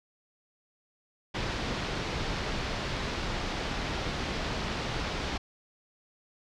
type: low-pass noise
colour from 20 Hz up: pink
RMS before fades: -33 dBFS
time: 1.34-5.38 s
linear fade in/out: 10 ms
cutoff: 5100 Hz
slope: 24 dB/octave
effects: none